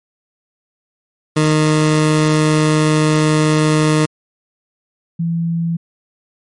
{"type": "tone pair in turn", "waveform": ["20% pulse", "sine"], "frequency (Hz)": [154.2, 167.39], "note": ["D#3", "E3"], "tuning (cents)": [-15, 27], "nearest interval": "minor second", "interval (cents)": 142, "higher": "second", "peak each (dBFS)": [-6, -15], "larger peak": "first", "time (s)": [[1.36, 4.06], [5.19, 5.77]], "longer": "first", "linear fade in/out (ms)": 10, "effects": ["MP3 48 kbps"]}